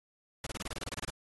pink noise bursts, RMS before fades -38 dBFS, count 13, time 0.44-1.102 s, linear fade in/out 2 ms, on 26 ms, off 27 ms, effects low-pass 12000 Hz 12 dB/octave + AAC 32 kbps

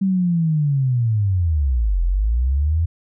sine linear two-way sweep, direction down then up, 196 to 41.25 to 85.1 Hz, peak -15 dBFS, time 0.01-2.86 s, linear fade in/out 10 ms, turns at 2.02 s, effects none

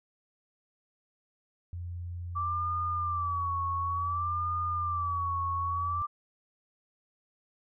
sine tone, 87.31 Hz, F2, in tune, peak -35 dBFS, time 1.73-6.02 s, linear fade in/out 0 ms
sine tone with vibrato, 1159 Hz, D6, 23 cents flat, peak -29 dBFS, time 2.35-6.07 s, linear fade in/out 20 ms, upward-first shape sine, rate 0.56 Hz, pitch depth 84 cents each way
effects none

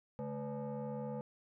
sine tone with frequency modulation, 141 Hz, C#3, 30 cents sharp, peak -37 dBFS, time 0.19-1.21 s, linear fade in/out 0 ms, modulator 357 Hz, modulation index 1.6, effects tanh soft clip ceiling -34 dBFS

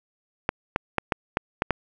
clicks, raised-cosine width 0.5 ms, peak -6 dBFS, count 7, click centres 0.491 / 0.761 / 0.983 / 1.122 / 1.371 / 1.621 / 1.707 s, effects none

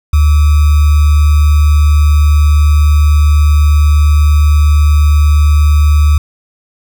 sine tone with sample-and-hold, 74.3 Hz, D2, 21 cents sharp, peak -4 dBFS, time 0.13-6.18 s, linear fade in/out 5 ms, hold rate 1225 Hz, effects none

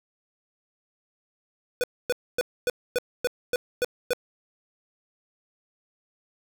square tone bursts, 493.9 Hz, B4, in tune, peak -22 dBFS, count 9, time 1.81-4.133 s, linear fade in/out 0 ms, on 27 ms, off 260 ms, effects none

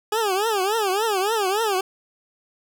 20% pulse tone with vibrato, 411.5 Hz, G#4, 16 cents flat, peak -15 dBFS, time 0.12-1.81 s, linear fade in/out 5 ms, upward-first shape triangle, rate 3.5 Hz, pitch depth 220 cents each way, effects none

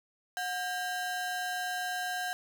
45% pulse ring-modulated tone, 1164 Hz, D6, 16 cents flat, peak -29 dBFS, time 0.37-2.33 s, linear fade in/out 0 ms, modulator 436 Hz, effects none

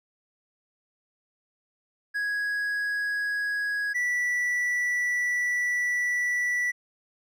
triangle tone pair in turn, 1661.2 / 1959.8 Hz, G#6 / B6, 0 / -14 cents, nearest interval minor third, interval 286 cents, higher second, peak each -24 / -22 dBFS, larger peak second, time 2.14-3.94 / 3.94-6.72 s, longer second, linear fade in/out 20 ms, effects none

